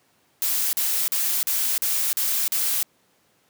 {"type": "noise bursts", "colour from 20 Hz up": "blue", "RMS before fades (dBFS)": -23, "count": 7, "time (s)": [0.42, 2.83], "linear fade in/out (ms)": 0, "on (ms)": 310, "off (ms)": 40, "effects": ["pink hiss -63 dBFS RMS until 3.49 s", "high-pass 150 Hz 12 dB/octave"]}